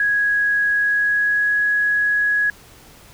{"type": "tone with pitch glide", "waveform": "sine", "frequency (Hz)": [1661.2, 1672.8], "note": ["G#6", "G#6"], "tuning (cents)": [0, 12], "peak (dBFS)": -15, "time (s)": [0, 2.5], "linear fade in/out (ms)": 2, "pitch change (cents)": 12, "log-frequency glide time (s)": [0.73, 1.59], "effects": ["pink hiss -46 dBFS RMS until 3.13 s"]}